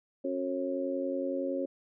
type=harmonic tone; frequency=90.8 Hz; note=F#2; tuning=32 cents flat; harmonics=3 / 4 / 5 / 6; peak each=-34 / -37 / -43 / -33 dBFS; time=0.24-1.66 s; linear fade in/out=10 ms; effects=none